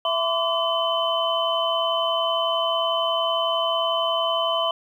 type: tone cluster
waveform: sine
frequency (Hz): 664 / 1020 / 1151 / 3041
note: E5 / C6 / D6 / F#7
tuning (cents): +12 / -44 / -35 / +47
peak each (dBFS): -24 / -27 / -28 / -25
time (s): 0.05-4.71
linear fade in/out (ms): 2
effects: 9-bit